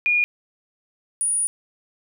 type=tone pair in turn; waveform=sine; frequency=2435 / 9634 Hz; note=D#7 / D9; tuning=-38 / +43 cents; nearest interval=2 octaves; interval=2381 cents; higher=second; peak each=-16 / -19 dBFS; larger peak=first; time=0.06-0.24 / 1.21-1.47 s; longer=second; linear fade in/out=0 ms; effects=none